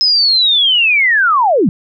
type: linear sweep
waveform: sine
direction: down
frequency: 5160 to 152.5 Hz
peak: -8 dBFS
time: 0.01-1.69 s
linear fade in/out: 0 ms
effects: none